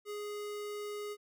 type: tone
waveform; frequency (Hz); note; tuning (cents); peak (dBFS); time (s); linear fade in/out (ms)
square; 415.3; G#4; 0; -39; 0.05-1.17; 50
effects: none